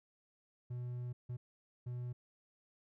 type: tone bursts at uneven times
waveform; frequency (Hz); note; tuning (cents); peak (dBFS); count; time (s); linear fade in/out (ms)
triangle; 122.9; B2; -8; -37; 3; 0.7-1.13 / 1.29-1.37 / 1.86-2.13; 10
effects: none